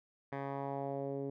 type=tone with low-pass filter sweep; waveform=10% pulse; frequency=138.59 Hz; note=C#3; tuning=in tune; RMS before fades=-39 dBFS; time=0.32-1.3 s; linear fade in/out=5 ms; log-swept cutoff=1600 to 380 Hz; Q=2; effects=none